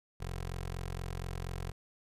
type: tone with notch filter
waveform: 15% pulse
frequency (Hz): 44.21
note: F1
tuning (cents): +22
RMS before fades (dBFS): -39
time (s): 0.2-1.72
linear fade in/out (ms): 10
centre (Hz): 230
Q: 1.6
effects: resampled to 32000 Hz